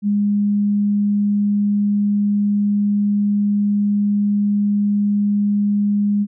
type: tone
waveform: sine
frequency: 204.8 Hz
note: G#3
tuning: 24 cents flat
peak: -14 dBFS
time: 0.02-6.27 s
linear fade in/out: 50 ms
effects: none